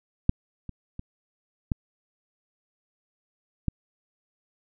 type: clicks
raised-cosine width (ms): 5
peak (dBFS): -6 / -24 / -23 / -12 / -12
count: 5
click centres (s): 0.294 / 0.693 / 0.994 / 1.718 / 3.683
effects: none